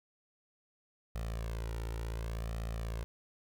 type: tone with flanger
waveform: sawtooth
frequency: 56.2 Hz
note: A1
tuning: 37 cents sharp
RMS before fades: -38 dBFS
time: 1.15-3.04 s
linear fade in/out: 0 ms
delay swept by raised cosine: 1.6 to 2.18 ms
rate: 0.68 Hz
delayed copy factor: +0.7
effects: none